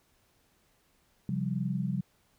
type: chord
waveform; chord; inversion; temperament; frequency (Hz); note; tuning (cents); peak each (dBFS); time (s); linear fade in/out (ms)
sine; C suspended fourth; none; equal with one note detuned; 133.87 / 174.61 / 196; C3 / F3 / G3; +40 / 0 / 0; -33; 1.29-2.01; 2
effects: pink hiss -69 dBFS RMS until 2.38 s